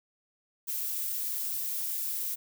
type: noise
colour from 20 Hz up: violet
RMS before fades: -33 dBFS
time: 0.67-2.36 s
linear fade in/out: 20 ms
effects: none